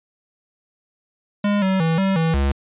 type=tone with pitch steps; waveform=square; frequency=204.7 / 190.2 / 162.9 / 193.1 / 162.8 / 69.3 Hz; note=G#3 / F#3 / E3 / G3 / E3 / C#2; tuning=-25 / +48 / -20 / -26 / -21 / 0 cents; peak=-17 dBFS; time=1.44-2.52 s; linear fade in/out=5 ms; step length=180 ms; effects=resampled to 8000 Hz